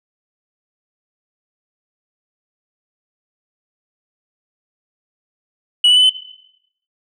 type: tone with pitch steps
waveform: sine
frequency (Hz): 2936 / 2970 / 3005 / 3040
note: F#7 / F#7 / F#7 / F#7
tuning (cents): -14 / +6 / +26 / +46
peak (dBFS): -5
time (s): 5.84-6.096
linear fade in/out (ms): 5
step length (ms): 64
effects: noise-tail reverb RT60 0.8 s tail -18 dB re dry + tanh soft clip ceiling -7 dBFS